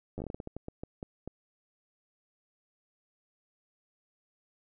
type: slowing click train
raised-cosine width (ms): 2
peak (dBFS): -25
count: 15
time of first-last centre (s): 0.18-1.276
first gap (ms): 10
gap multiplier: 1.28
effects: none